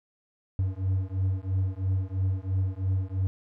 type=beating tone pair; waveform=triangle; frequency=93.3 / 96.3 Hz; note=F#2 / G2; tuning=+15 / -30 cents; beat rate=3 Hz; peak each=-26 dBFS; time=0.59-3.27 s; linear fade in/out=0 ms; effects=none